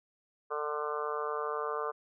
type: harmonic tone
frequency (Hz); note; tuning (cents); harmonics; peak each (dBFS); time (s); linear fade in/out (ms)
149.3; D3; +29; 3 / 4 / 5 / 6 / 7 / 8 / 9 / 10; -36 / -41 / -44 / -47 / -39 / -37 / -45 / -47; 0.5-1.92; 20
effects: none